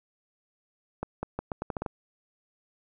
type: accelerating click train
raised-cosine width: 1 ms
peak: -17 dBFS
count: 9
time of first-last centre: 1.03-1.862 s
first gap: 200 ms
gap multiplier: 0.8
effects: none